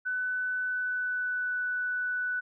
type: tone with pitch glide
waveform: sine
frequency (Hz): 1500 to 1487.9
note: F#6 to F#6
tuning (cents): +23 to +9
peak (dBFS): -28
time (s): 0.05-2.41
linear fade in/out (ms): 20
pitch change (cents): -14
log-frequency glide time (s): 0.66-1.57
effects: none